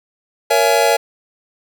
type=chord; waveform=square; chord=A# half-diminished seventh; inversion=none; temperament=just; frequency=466.2 / 559.4 / 671.3 / 839.1 Hz; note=A#4 / C#5 / E5 / G#5; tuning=0 / +16 / +31 / +18 cents; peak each=-18 dBFS; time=0.5-0.97 s; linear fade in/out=10 ms; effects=none